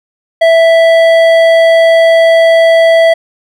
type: tone with hard clipping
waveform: sine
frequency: 659.3 Hz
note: E5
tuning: in tune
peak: -5 dBFS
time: 0.41-3.14 s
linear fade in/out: 10 ms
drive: 10 dB
effects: none